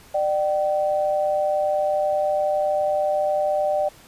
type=tone pair together; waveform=sine; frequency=598 / 768.2 Hz; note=D5 / G5; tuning=+31 / -35 cents; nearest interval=major third; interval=434 cents; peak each=-20 / -24 dBFS; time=0.14-3.89 s; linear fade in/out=10 ms; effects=pink hiss -49 dBFS RMS until 4.07 s + resampled to 32000 Hz